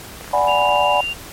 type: click train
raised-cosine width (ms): 0.5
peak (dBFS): -20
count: 17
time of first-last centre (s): 0.21-0.758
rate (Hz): 29.2
type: chord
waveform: sine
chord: G# half-diminished seventh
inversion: second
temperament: equal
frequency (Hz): 587.3 / 740 / 830.6 / 987.8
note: D5 / F#5 / G#5 / B5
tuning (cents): 0 / 0 / 0 / 0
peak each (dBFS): -19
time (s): 0.33-1.01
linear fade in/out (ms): 5
type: tone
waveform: sine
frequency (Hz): 2785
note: F7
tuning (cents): -5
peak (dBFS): -21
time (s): 0.47-1.14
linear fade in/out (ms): 20
effects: pink hiss -36 dBFS RMS until 1.32 s + MP3 64 kbps